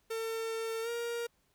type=tone with pitch glide; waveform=45% pulse; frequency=450.8 to 470.2 Hz; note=A4 to A#4; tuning=+42 to +15 cents; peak=-34 dBFS; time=0.1-1.27 s; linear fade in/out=10 ms; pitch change=+73 cents; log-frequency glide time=0.82-0.89 s; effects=pink hiss -73 dBFS RMS until 1.54 s